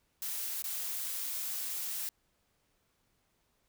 blue noise with dropouts, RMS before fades -37 dBFS, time 0.22-2.09 s, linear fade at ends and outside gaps 1 ms, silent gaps 0.622-0.641 s, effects pink hiss -75 dBFS RMS until 3.68 s

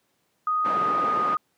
sine tone with pitch glide, 1244.5 to 1235.9 Hz, D#6 to D#6, 0 to -12 cents, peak -21 dBFS, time 0.47-1.37 s, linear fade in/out 2 ms, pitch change -12 cents, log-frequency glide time 0.65-1.26 s
pink band-pass noise, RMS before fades -32 dBFS, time 0.64-1.36 s, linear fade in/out 20 ms, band 240 to 1500 Hz, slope 12 dB/octave
click train, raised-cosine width 2 ms, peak -24 dBFS, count 11, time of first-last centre 0.77-1.22 s, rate 22.2 Hz
effects pink hiss -70 dBFS RMS until 1.57 s + high-pass 150 Hz 12 dB/octave

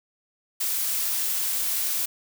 blue noise, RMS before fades -26 dBFS, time 0.6-2.06 s, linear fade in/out 10 ms, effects none

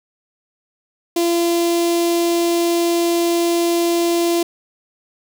sawtooth tone with notch filter, 341.4 Hz, F4, 39 cents flat, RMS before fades -17 dBFS, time 1.16-4.43 s, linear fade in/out 5 ms, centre 1500 Hz, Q 0.66, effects none

